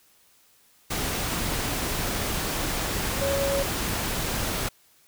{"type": "tone in noise", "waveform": "sine", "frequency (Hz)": 554.4, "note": "C#5", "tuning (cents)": 0, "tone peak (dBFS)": -24, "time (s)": [3.21, 3.63], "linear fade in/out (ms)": 10, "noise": "pink", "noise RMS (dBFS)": -28, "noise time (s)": [0.9, 4.69], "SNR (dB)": 1, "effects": ["white hiss -60 dBFS RMS until 5.07 s"]}